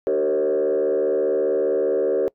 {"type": "tone with frequency modulation", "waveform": "sine", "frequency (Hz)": 459.5, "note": "A#4", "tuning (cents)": -25, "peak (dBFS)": -16, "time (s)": [0.07, 2.28], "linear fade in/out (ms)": 0, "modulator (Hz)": 75.1, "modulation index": 1.4, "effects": ["noise-tail reverb RT60 0.1 s tail -24 dB re dry", "tanh soft clip ceiling -14 dBFS"]}